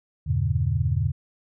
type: chord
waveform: sine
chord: E diminished seventh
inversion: none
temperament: just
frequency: 82.41 / 98.89 / 118.67 / 142.4 Hz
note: E2 / G2 / Bb2 / Db3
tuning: 0 / +16 / +31 / +47 cents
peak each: -26 dBFS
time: 0.26-1.12 s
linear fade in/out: 20 ms
effects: none